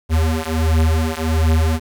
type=beating tone pair; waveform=square; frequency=79.2 / 80.6 Hz; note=D#2 / E2; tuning=+31 / -38 cents; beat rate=1.4 Hz; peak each=-18 / -18 dBFS; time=0.09-1.8 s; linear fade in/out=50 ms; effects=8-bit